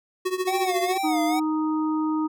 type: tone with tremolo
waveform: square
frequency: 370 Hz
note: F#4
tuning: in tune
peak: -21 dBFS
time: 0.25-0.98 s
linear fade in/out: 10 ms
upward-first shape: triangle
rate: 14 Hz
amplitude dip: 90%
type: tone with vibrato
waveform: square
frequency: 733 Hz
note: F#5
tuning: 16 cents flat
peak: -25 dBFS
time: 0.47-1.4 s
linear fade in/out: 10 ms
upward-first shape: sine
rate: 2.3 Hz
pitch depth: 110 cents each way
type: harmonic tone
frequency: 311.1 Hz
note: D#4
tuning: in tune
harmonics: 1 / 3 / 4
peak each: -22 / -32 / -34 dBFS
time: 1.03-2.28 s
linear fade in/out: 20 ms
effects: none